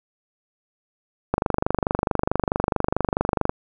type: click train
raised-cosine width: 1 ms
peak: -5 dBFS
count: 54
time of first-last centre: 1.34-3.494 s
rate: 24.6 Hz
effects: none